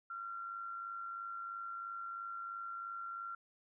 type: tone with amplitude modulation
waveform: sine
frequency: 1371 Hz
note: F6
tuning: 32 cents flat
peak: -39 dBFS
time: 0.1-3.35 s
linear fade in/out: 5 ms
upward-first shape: sine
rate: 103 Hz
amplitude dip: 45%
effects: none